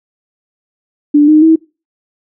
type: tone with pitch steps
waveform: sine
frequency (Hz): 293.7 / 307.4 / 321.8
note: D4 / D#4 / E4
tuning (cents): 0 / -21 / -42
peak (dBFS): -3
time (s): 1.14-1.56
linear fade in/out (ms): 10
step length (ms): 140
effects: noise-tail reverb RT60 0.3 s tail -23 dB re dry